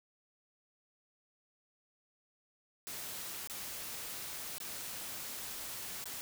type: noise with dropouts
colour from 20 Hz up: white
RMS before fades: -43 dBFS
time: 2.87-6.21 s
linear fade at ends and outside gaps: 0 ms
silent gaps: 3.474-3.498 / 4.583-4.602 / 6.041-6.056 s
effects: none